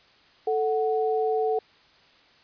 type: tone pair together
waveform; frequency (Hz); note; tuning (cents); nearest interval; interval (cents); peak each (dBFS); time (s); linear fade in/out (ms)
sine; 440 / 740; A4 / F#5; 0 / 0; major sixth; 900; -23 / -27; 0.47-1.59; 5
effects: white hiss -57 dBFS RMS until 2.43 s + resampled to 11025 Hz